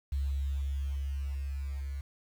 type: tone with level ramp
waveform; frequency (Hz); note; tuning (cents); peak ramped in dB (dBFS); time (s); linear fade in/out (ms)
sine; 69; C#2; -7; -28 to -34; 0.12-2.01; 5
effects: 9-bit